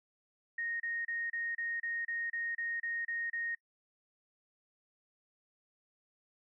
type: tone bursts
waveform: sine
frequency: 1860 Hz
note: A#6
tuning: 4 cents flat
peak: -34 dBFS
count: 12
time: 0.58-3.55 s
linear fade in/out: 5 ms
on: 220 ms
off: 30 ms
effects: noise-tail reverb RT60 0.1 s tail -24 dB re dry